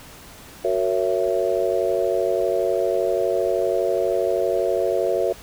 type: chord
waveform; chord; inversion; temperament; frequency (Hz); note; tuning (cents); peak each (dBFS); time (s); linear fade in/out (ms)
sine; F# dominant seventh; none; just; 370 / 462.5 / 555 / 666; F#4 / A#4 / C#5 / E5; 0 / -14 / +2 / +18; -24; 0.64-5.33; 10
effects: pink hiss -43 dBFS RMS until 5.42 s